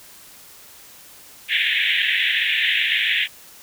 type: band-pass noise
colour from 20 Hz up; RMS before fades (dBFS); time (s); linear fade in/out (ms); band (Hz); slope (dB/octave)
pink; -20; 1.48-3.28; 50; 1700 to 3600; 96
effects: white hiss -45 dBFS RMS until 3.62 s